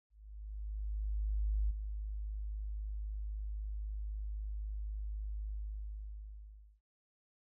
sine tone with ADSR envelope, 51.91 Hz, G#1, in tune, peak -29 dBFS, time 0.1-6.81 s, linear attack 1600 ms, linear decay 15 ms, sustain -8 dB, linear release 1300 ms, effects none

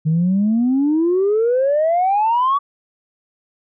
sine exponential sweep, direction up, 152.6 to 1150 Hz, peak -12 dBFS, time 0.05-2.59 s, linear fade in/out 20 ms, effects tanh soft clip ceiling -10 dBFS

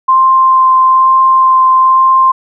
sine tone with vibrato, 1046.5 Hz, C6, in tune, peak -4 dBFS, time 0.08-2.32 s, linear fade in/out 10 ms, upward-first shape sine, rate 1.1 Hz, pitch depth 8 cents each way, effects none

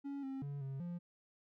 triangle tone with pitch steps, 280 / 268 / 142.1 / 135.4 / 174.1 Hz, C#4 / C4 / C#3 / C#3 / F3, +18 / +42 / +43 / -40 / -5 cents, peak -38 dBFS, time 0.04-0.99 s, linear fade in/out 20 ms, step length 190 ms, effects none

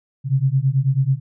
sine beating tone pair, 130 / 139.2 Hz, C3 / C#3, -11 / +8 cents, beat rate 9.2 Hz, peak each -18 dBFS, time 0.24-1.2 s, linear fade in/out 50 ms, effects none

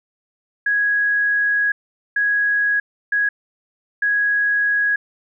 sine tone bursts at uneven times, 1661.2 Hz, G#6, in tune, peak -15 dBFS, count 4, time 0.66-1.72 / 2.16-2.8 / 3.12-3.29 / 4.02-4.96 s, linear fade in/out 5 ms, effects none

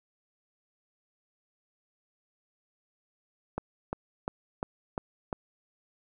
click train, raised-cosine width 1 ms, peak -17 dBFS, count 6, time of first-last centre 3.58-5.328 s, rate 2.86 Hz, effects none

